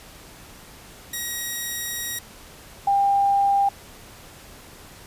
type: tone pair in turn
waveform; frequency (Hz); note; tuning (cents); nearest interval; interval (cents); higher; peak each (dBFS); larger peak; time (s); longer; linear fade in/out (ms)
5% pulse / sine; 1896 / 797.2; A#6 / G5; +29 / +29; octave + minor third; 1500; first; -16; neither; 1.13-2.19 / 2.87-3.69; first; 5
effects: pink hiss -45 dBFS RMS until 5.06 s + resampled to 32000 Hz